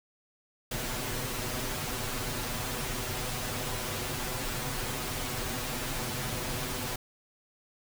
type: noise with comb filter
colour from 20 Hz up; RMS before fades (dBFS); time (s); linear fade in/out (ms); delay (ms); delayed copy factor
pink; -34; 0.71-6.96; 5; 8; +0.85
effects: none